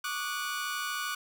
sawtooth tone cluster, 1133 / 1206 / 1470 Hz, C#6 / D6 / F#6, +37 / +46 / -12 cents, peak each -35 / -34 / -31 dBFS, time 0.04-1.15 s, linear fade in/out 5 ms, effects none

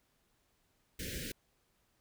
pink band-stop noise, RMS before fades -41 dBFS, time 0.99-1.32 s, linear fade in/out 5 ms, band 560 to 1500 Hz, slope 96 dB/octave, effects pink hiss -75 dBFS RMS until 2 s

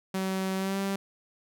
sawtooth tone with pitch glide, 190 to 195.91 Hz, F#3 to G3, +46 to -1 cents, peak -24 dBFS, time 0.14-0.96 s, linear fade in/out 5 ms, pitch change +53 cents, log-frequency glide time 0.56-0.78 s, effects none

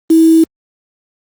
sine tone with quantisation, 324 Hz, E4, 30 cents flat, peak -4 dBFS, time 0.1-0.44 s, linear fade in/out 5 ms, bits 4, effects Opus 24 kbps

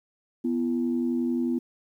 sine tone pair together, 246.9 / 338.2 Hz, B3 / E4, 0 / +44 cents, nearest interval perfect fourth, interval 544 cents, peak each -24 / -28 dBFS, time 0.44-1.59 s, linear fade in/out 10 ms, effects tanh soft clip ceiling -16 dBFS + 10-bit

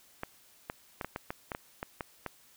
clicks, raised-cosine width 0.5 ms, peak -20 dBFS, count 11, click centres 0.234 / 0.699 / 1.012 / 1.046 / 1.161 / 1.305 / 1.518 / 1.549 / 1.829 / 2.008 / 2.263 s, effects white hiss -61 dBFS RMS until 2.56 s

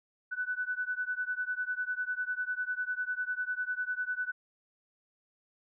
sine beating tone pair, 1489 / 1499 Hz, F#6 / F#6, +11 / +22 cents, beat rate 10 Hz, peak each -34 / -35 dBFS, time 0.31-4.32 s, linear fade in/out 20 ms, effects none

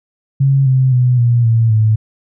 sine tone with pitch steps, 136.7 / 130.68 / 124.92 / 119.42 / 114.16 / 109.13 Hz, C#3 / C3 / B2 / A#2 / A#2 / A2, -24 / -2 / +20 / +42 / -36 / -14 cents, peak -8 dBFS, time 0.4-1.96 s, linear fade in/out 10 ms, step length 260 ms, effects none

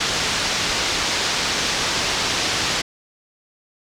white low-pass noise, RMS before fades -22 dBFS, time 0-2.82 s, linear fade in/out 10 ms, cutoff 5900 Hz, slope 24 dB/octave, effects none

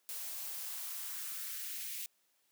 blue noise with high-pass filter sweep, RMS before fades -42 dBFS, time 0.09-2.06 s, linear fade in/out 0 ms, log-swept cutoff 460 to 2500 Hz, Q 1.8, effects white hiss -75 dBFS RMS until 2.51 s + high-pass 200 Hz 12 dB/octave

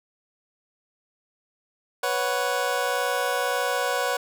25% pulse chord, B suspended second, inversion none, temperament just, 493.9 / 555.6 / 740.8 Hz, B4 / C#5 / F#5, 0 / +4 / +2 cents, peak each -24 / -24 / -25 dBFS, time 2.03-4.17 s, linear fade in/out 5 ms, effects none

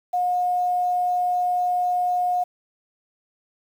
sine tone with quantisation, 719 Hz, F#5, 50 cents flat, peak -19 dBFS, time 0.13-2.44 s, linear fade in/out 10 ms, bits 8, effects none

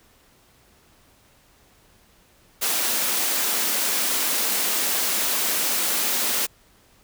white high-pass noise, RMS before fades -23 dBFS, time 2.61-6.47 s, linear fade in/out 20 ms, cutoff 190 Hz, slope 48 dB/octave, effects pink hiss -57 dBFS RMS until 7.03 s

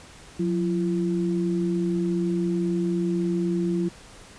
sine tone pair together, 180 / 339.8 Hz, F#3 / F4, -47 / -47 cents, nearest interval major seventh, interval 1100 cents, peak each -24 / -25 dBFS, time 0.39-3.89 s, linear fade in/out 10 ms, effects pink hiss -47 dBFS RMS until 4.38 s + resampled to 22050 Hz

